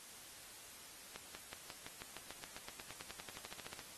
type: accelerating click train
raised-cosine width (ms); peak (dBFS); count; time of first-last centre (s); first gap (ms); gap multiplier
0.2; -28; 24; 1.16-3.792; 190; 0.95
effects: white hiss -55 dBFS RMS until 3.97 s + AAC 32 kbps